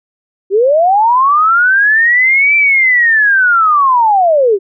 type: linear two-way sweep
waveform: sine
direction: up then down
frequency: 370 to 2349 to 370 Hz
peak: -6 dBFS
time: 0.5-4.59 s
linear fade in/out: 50 ms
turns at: 2.56 s
effects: none